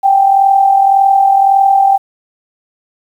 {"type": "tone with amplitude modulation", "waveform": "sine", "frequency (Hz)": 784, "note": "G5", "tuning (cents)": 0, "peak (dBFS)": -3, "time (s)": [0.03, 1.98], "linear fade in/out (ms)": 20, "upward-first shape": "sine", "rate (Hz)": 41.8, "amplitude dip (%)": 55, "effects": ["7-bit"]}